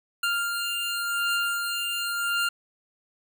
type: beating tone pair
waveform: 25% pulse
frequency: 1396.9 / 1397.81 Hz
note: F6 / F6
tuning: 0 / +1 cents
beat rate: 0.91 Hz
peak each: -28 / -23 dBFS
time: 0.23-2.49 s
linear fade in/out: 5 ms
effects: none